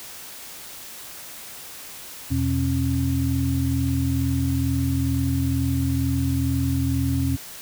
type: tone cluster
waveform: sine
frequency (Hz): 83.3 / 125.5 / 271.5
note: E2 / B2 / C#4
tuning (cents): +19 / +28 / -36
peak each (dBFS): -24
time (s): 2.3-7.37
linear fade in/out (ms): 20
effects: white hiss -39 dBFS RMS until 7.61 s